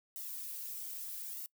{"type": "noise with flanger", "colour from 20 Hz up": "violet", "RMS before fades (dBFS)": -43, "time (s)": [0.16, 1.46], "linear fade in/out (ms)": 0, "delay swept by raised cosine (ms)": [1.2, 3.8], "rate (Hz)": 0.79, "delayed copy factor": -1, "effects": ["noise-tail reverb RT60 0.1 s tail -23 dB re dry"]}